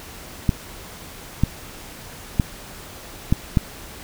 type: clicks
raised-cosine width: 5 ms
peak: -3 dBFS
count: 5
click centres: 0.492 / 1.436 / 2.398 / 3.325 / 3.572 s
effects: pink hiss -39 dBFS RMS until 4.03 s